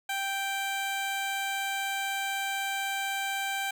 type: tone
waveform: 15% pulse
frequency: 784 Hz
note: G5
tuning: in tune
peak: -23 dBFS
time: 0.09-3.71 s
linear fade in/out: 5 ms
effects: none